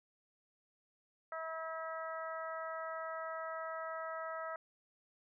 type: harmonic tone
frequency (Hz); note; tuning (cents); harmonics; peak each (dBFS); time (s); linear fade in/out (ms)
323.1; E4; -35; 2 / 3 / 4 / 5 / 6; -43 / -50 / -43 / -51 / -51; 1.32-4.56; 2
effects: none